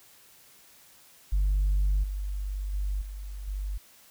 sine tone with level steps, 49 Hz, G1, in tune, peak -20 / -29 / -26 / -35 / -29 dBFS, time 1.32-3.78 s, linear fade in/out 10 ms, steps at 2.03 / 2.73 / 3.01 / 3.47 s, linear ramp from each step 10 ms, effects tanh soft clip ceiling -19 dBFS + white hiss -56 dBFS RMS until 4.1 s

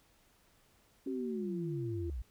sine linear sweep, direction down, 277.2 to 51.91 Hz, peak -36 dBFS, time 1.06-2.22 s, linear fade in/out 5 ms
sine tone with pitch glide, 381.4 to 341.8 Hz, G4 to F4, -47 to -37 cents, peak -38 dBFS, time 1.07-2.1 s, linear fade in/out 2 ms, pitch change -190 cents, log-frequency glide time 1.3-1.53 s
effects pink hiss -68 dBFS RMS until 2.3 s

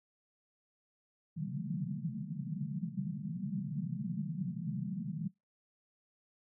pink band-pass noise, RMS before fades -38 dBFS, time 1.36-5.29 s, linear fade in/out 20 ms, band 130 to 220 Hz, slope 96 dB/octave, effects noise-tail reverb RT60 0.2 s tail -24 dB re dry

